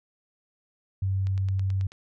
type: tone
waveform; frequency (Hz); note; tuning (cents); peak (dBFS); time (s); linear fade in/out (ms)
sine; 96.1; G2; -34; -23; 1.02-1.87; 5
type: click train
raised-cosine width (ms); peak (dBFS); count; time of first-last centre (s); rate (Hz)
0.2; -28; 7; 1.27-1.919; 9.24
effects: none